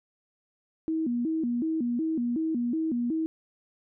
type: tone with vibrato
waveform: sine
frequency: 277.2 Hz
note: C#4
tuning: in tune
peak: -25 dBFS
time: 0.88-3.26 s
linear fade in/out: 0 ms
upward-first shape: square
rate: 2.7 Hz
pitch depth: 250 cents each way
effects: none